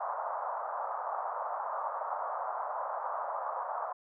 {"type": "band-pass noise", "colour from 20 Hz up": "white", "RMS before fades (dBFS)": -36, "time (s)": [0, 3.93], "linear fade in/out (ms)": 10, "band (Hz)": [590, 1200], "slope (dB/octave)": 48, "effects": []}